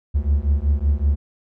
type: beating tone pair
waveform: triangle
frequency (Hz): 69.3 / 74.6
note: C#2 / D2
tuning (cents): 0 / +28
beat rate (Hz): 5.3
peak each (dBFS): -17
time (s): 0.14-1.16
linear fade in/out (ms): 20
effects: none